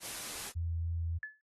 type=noise; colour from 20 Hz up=white; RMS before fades=-41 dBFS; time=0-0.53 s; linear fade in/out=50 ms
type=tone with vibrato; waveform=sine; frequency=83.6 Hz; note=E2; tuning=25 cents sharp; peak=-32 dBFS; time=0.55-1.19 s; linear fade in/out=20 ms; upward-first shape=sine; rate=3.4 Hz; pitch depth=10 cents each way
type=tone with exponential decay; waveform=sine; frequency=1725 Hz; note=A6; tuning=35 cents flat; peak=-34 dBFS; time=1.23-1.41 s; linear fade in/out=1 ms; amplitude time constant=38 ms
effects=noise-tail reverb RT60 0.1 s tail -26 dB re dry + AAC 32 kbps